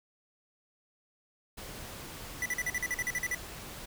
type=noise; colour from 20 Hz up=pink; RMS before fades=-44 dBFS; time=1.57-3.86 s; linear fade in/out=10 ms
type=tone bursts; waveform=square; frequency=1975.5 Hz; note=B6; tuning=in tune; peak=-30 dBFS; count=12; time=2.42-3.348 s; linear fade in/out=2 ms; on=37 ms; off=44 ms
effects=none